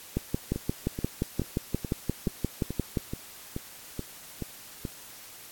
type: two click trains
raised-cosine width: 3 ms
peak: -13 / -19 dBFS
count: 17 / 11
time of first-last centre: 0.17-2.972 / 0.56-4.852 s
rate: 5.71 / 2.33 Hz
effects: white hiss -47 dBFS RMS until 5.51 s + AAC 64 kbps